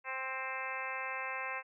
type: harmonic tone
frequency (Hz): 262.5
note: C4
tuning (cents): +6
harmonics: 2 / 3 / 4 / 5 / 6 / 7 / 8 / 9 / 10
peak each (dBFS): -47 / -46 / -42 / -49 / -44 / -46 / -43 / -49 / -44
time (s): 0.04-1.63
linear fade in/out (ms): 50
effects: none